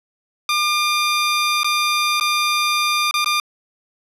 15% pulse tone with dropouts, 1200 Hz, D6, 37 cents sharp, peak -10 dBFS, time 0.49-3.4 s, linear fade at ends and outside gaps 2 ms, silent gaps 1.633-1.644 / 2.199-2.209 / 3.111-3.14 / 3.245-3.259 s, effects low-pass 10000 Hz 12 dB/octave

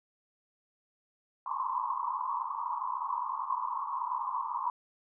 white band-pass noise, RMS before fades -34 dBFS, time 1.46-4.7 s, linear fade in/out 2 ms, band 920 to 1100 Hz, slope 96 dB/octave, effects none

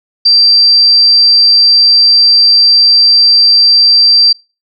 sine tone, 4699 Hz, D8, in tune, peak -3 dBFS, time 0.25-4.33 s, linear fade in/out 10 ms, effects noise-tail reverb RT60 0.3 s tail -26 dB re dry

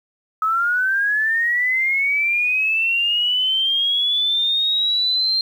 sine linear sweep, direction up, 1274 to 4186 Hz, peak -16 dBFS, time 0.42-5.41 s, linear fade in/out 2 ms, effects 8-bit

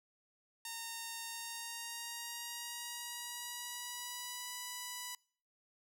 5% pulse tone with pitch glide, 920 to 986 Hz, A#5 to B5, -23 to -3 cents, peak -30 dBFS, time 0.65-5.15 s, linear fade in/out 2 ms, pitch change +120 cents, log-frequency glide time 1.25-4.52 s, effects noise-tail reverb RT60 0.5 s tail -26 dB re dry

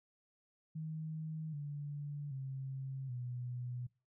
sine tone with pitch steps, 157.4 / 145.17 / 133.9 / 123.49 Hz, D#3 / D3 / C3 / B2, +20 / -20 / +40 / 0 cents, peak -39 dBFS, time 0.75-3.87 s, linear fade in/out 10 ms, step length 780 ms, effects noise-tail reverb RT60 0.3 s tail -22 dB re dry

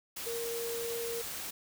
sine tone in noise, 466.2 Hz, A#4, in tune, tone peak -35 dBFS, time 0.26-1.22 s, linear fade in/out 10 ms, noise white, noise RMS -40 dBFS, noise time 0.16-1.51 s, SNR +2 dB, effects none

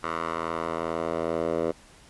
10% pulse tone with band-pass filter sweep, 82.41 Hz, E2, in tune, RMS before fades -29 dBFS, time 0.03-1.72 s, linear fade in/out 10 ms, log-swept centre 1200 to 530 Hz, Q 1.9, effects pink hiss -53 dBFS RMS until 2.09 s + resampled to 24000 Hz

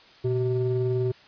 triangle ring-modulated tone, 130 Hz, C3, 11 cents flat, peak -17 dBFS, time 0.24-1.12 s, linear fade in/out 10 ms, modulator 250 Hz, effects white hiss -52 dBFS RMS until 1.27 s + resampled to 11025 Hz

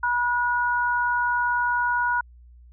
sine tone pair together, 969.8 / 1452 Hz, B5 / F#6, -32 / -33 cents, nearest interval perfect fifth, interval 699 cents, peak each -23 dBFS, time 0.03-2.21 s, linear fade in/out 5 ms, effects added 60 Hz sine -46 dBFS peak until 2.72 s

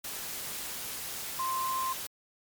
sine tone in noise, 1046.5 Hz, C6, in tune, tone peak -29 dBFS, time 1.39-1.93 s, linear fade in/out 5 ms, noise white, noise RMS -38 dBFS, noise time 0.04-2.07 s, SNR +6 dB, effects MP3 96 kbps

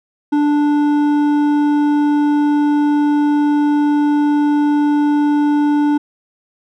sine tone with hard clipping, 293.7 Hz, D4, in tune, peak -13 dBFS, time 0.32-5.98 s, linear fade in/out 10 ms, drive 8 dB, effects none

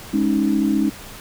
sine chord, Ab suspended fourth, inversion none, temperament just, 207.7 / 276.9 / 311.5 Hz, Ab3 / Db4 / Eb4, 0 / -2 / +2 cents, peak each -20 dBFS, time 0.13-0.9 s, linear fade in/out 10 ms, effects pink hiss -38 dBFS RMS until 1.2 s

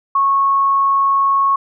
sine tone, 1100 Hz, C#6, 14 cents flat, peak -11 dBFS, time 0.15-1.56 s, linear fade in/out 5 ms, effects none

